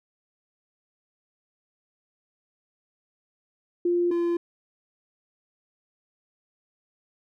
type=tone pair in turn; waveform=sine / triangle; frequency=349.2 / 343.4 Hz; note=F4 / F4; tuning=0 / -29 cents; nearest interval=unison; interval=29 cents; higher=first; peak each=-20 dBFS; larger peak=neither; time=3.85-4.11 / 4.11-4.37 s; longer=neither; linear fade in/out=5 ms; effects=none